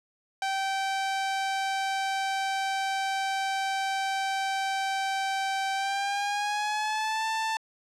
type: tone with pitch glide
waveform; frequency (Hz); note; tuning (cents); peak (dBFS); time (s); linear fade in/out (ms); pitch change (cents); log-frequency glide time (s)
sawtooth; 776 to 886.3; G5 to A5; -18 to +12; -23; 0.42-7.57; 2; +230; 5.74-7.26
effects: low-pass 7000 Hz 12 dB/octave